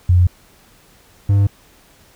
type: tone pair in turn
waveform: sine / triangle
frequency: 89.1 / 100.01 Hz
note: F2 / G2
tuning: +35 / +35 cents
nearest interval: major second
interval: 200 cents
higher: second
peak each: -8 dBFS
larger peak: neither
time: 0.09-0.27 / 1.29-1.47 s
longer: neither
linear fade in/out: 5 ms
effects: pink hiss -50 dBFS RMS until 2.15 s